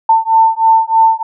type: beating tone pair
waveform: sine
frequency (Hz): 894 / 897.2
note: A5 / A5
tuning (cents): +27 / +34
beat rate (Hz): 3.2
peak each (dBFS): -10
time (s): 0.09-1.23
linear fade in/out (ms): 5
effects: none